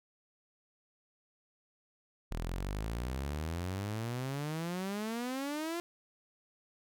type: exponential sweep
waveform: sawtooth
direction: up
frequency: 38.59 to 349.2 Hz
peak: -31 dBFS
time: 2.31-5.8 s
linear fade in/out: 0 ms
effects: none